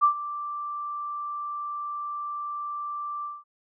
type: tone with ADSR envelope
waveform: sine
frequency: 1174.7 Hz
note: D6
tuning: in tune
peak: -14 dBFS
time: 0.01-3.44 s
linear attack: 29 ms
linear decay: 95 ms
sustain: -16 dB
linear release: 200 ms
effects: none